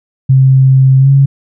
sine tone with pitch glide, 132.7 to 137.54 Hz, C3 to C#3, +25 to -13 cents, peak -3 dBFS, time 0.29-1.26 s, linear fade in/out 10 ms, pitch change +62 cents, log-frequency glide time 0.99-1.09 s, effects none

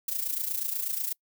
violet noise with amplitude modulation, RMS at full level -28 dBFS, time 0.08-1.13 s, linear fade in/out 5 ms, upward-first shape sine, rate 28.2 Hz, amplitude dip 70%, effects noise-tail reverb RT60 0.1 s tail -26 dB re dry

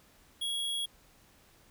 square tone, 3322 Hz, G#7, in tune, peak -32 dBFS, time 0.41-0.86 s, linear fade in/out 10 ms, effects pink hiss -62 dBFS RMS until 1.7 s

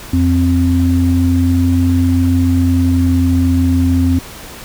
sine tone pair together, 87.3 / 261.6 Hz, F2 / C4, 0 / 0 cents, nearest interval octave + perfect fifth, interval 1900 cents, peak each -12 dBFS, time 0.13-4.19 s, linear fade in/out 5 ms, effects pink hiss -32 dBFS RMS until 4.64 s

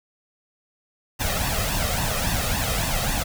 pink noise with flanger, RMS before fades -24 dBFS, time 1.19-3.24 s, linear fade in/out 20 ms, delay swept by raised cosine 1.1 to 1.61 ms, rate 3.6 Hz, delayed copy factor +0.7, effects none

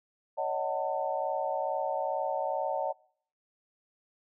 sine chord, D# half-diminished seventh, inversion third, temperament just, 560 / 622.3 / 746.7 / 896 Hz, C#5 / D#5 / F#5 / A5, +18 / 0 / +16 / +31 cents, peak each -34 dBFS, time 0.37-2.93 s, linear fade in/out 20 ms, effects noise-tail reverb RT60 0.6 s tail -25 dB re dry

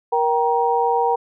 sine tone cluster, 471.6 / 779 / 943 Hz, A#4 / G5 / A#5, +20 / -11 / +20 cents, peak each -20 dBFS, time 0.12-1.16 s, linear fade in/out 10 ms, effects none

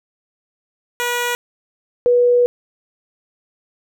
10% pulse / sine tone pair in turn, 483.6 / 487.2 Hz, B4 / B4, -36 / -24 cents, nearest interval unison, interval 12 cents, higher second, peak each -10 dBFS, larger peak neither, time 1-1.35 / 2.06-2.46 s, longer second, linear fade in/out 0 ms, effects none

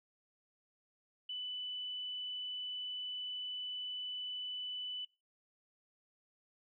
sine tone, 2989 Hz, F#7, 17 cents sharp, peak -39 dBFS, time 1.29-5.05 s, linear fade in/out 5 ms, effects noise-tail reverb RT60 0.3 s tail -22 dB re dry

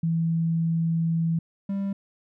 sine / triangle tone pair in turn, 164.81 / 197.31 Hz, E3 / G3, 0 / +12 cents, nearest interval minor third, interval 312 cents, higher second, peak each -21 / -23 dBFS, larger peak first, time 0.03-1.39 / 1.69-1.93 s, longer first, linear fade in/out 5 ms, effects none

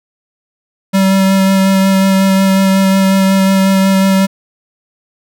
square tone with vibrato, 192.6 Hz, G3, 30 cents flat, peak -8 dBFS, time 0.93-4.27 s, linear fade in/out 20 ms, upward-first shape sine, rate 5.5 Hz, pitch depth 12 cents each way, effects none

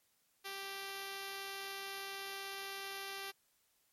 5% pulse tone, 392 Hz, G4, in tune, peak -31 dBFS, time 0.44-3.32 s, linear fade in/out 20 ms, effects white hiss -75 dBFS RMS until 3.92 s + MP3 64 kbps

